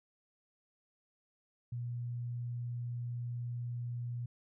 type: tone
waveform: sine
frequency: 120.5 Hz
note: B2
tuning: 42 cents flat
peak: -36 dBFS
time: 1.72-4.26 s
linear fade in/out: 5 ms
effects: none